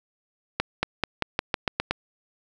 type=accelerating click train; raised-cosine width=0.3 ms; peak=-6 dBFS; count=9; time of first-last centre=0.6-1.91 s; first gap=230 ms; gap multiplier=0.9; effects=none